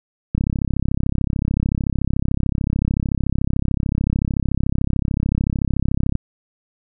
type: click train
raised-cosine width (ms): 5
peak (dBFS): -7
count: 196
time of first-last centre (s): 0.35-6.154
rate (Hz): 33.6
effects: none